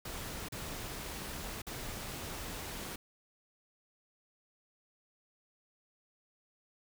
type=noise with dropouts; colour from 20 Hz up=pink; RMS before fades=-42 dBFS; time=0.05-2.96 s; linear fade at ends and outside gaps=5 ms; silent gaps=0.486-0.521 / 1.619-1.667 s; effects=none